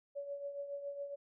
sine tone with tremolo, 566 Hz, C#5, 36 cents sharp, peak -37 dBFS, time 0.15-1.16 s, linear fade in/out 20 ms, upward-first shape triangle, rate 7.2 Hz, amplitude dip 65%, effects none

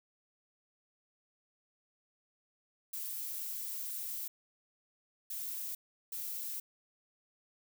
violet noise bursts at uneven times, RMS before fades -40 dBFS, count 3, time 2.93-4.28 / 5.3-5.75 / 6.12-6.6 s, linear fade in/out 5 ms, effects none

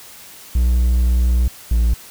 triangle tone pair in turn, 60.7 / 57.29 Hz, B1 / A#1, -29 / -29 cents, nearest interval minor second, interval 100 cents, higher first, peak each -10 dBFS, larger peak neither, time 0.55-1.48 / 1.71-1.94 s, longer first, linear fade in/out 5 ms, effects white hiss -40 dBFS RMS until 2.1 s

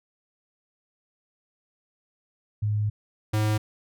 sine / square tone pair in turn, 105.3 / 107.2 Hz, G#2 / A2, +24 / -45 cents, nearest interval unison, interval 31 cents, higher second, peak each -22 dBFS, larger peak neither, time 2.62-2.9 / 3.33-3.58 s, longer first, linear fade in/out 10 ms, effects none

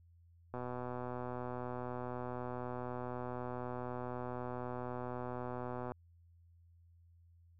click train, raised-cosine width 1 ms, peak -28 dBFS, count 668, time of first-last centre 0.54-5.919 s, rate 124 Hz, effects added 85 Hz sine -61 dBFS peak until 7.59 s

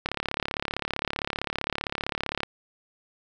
click train, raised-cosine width 0.3 ms, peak -11 dBFS, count 85, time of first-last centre 0.06-2.433 s, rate 35.4 Hz, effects none

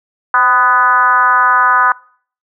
sine tone with frequency modulation, 1245 Hz, D#6, 1 cent sharp, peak -7 dBFS, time 0.34-1.92 s, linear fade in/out 2 ms, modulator 240 Hz, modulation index 1.4, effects noise-tail reverb RT60 0.5 s tail -24 dB re dry

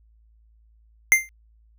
square tone with exponential decay, 2093 Hz, C7, in tune, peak -9 dBFS, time 1.12-1.29 s, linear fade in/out 0 ms, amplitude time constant 36 ms, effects added 55 Hz sine -54 dBFS peak until 1.78 s

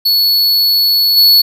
square tone with level steps, 4406 Hz, C#8, 11 cents flat, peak -9 / -5 dBFS, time 0.05-1.42 s, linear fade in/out 10 ms, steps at 1.16 s, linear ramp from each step 20 ms, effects none

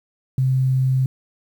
sine tone, 130.81 Hz, C3, in tune, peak -15 dBFS, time 0.38-1.06 s, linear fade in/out 2 ms, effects 8-bit

